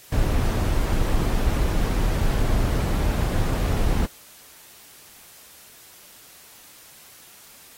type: noise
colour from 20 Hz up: brown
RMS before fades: -21 dBFS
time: 0.12-4.06 s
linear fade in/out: 5 ms
effects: white hiss -48 dBFS RMS until 7.77 s + AAC 48 kbps